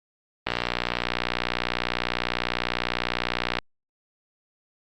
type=click train; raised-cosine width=0.3 ms; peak=-7 dBFS; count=188; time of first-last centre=0.47-3.587 s; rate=60 Hz; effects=Opus 32 kbps